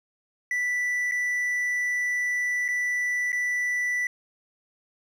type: tone with dropouts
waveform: triangle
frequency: 1972 Hz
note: B6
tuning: 3 cents flat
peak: -22 dBFS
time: 0.51-4.07 s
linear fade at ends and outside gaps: 2 ms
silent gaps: 1.113-1.119 / 2.681-2.686 / 3.32-3.328 s
effects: none